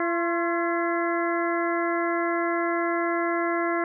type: harmonic tone with a mistuned harmonic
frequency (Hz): 339.5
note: F4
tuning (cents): -49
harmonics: 1 / 2 / 3 / 4 / 5 / 6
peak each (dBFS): -26 / -29 / -31 / -32 / -33 / -34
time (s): 0-3.84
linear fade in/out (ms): 2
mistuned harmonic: 3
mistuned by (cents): +66
effects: none